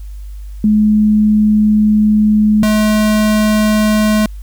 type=tone pair in turn; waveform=sine / square; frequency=212.4 / 213.8 Hz; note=G#3 / A3; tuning=+39 / -49 cents; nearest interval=unison; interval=12 cents; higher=second; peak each=-7 / -10 dBFS; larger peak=first; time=0.64-2.63 / 2.63-4.26 s; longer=first; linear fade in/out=2 ms; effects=added 50 Hz sine -25 dBFS peak until 4.42 s + white hiss -51 dBFS RMS until 4.42 s